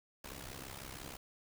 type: noise with amplitude modulation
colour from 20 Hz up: pink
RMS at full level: -44 dBFS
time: 0.24-1.17 s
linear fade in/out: 5 ms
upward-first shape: sine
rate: 66 Hz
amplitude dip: 80%
effects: none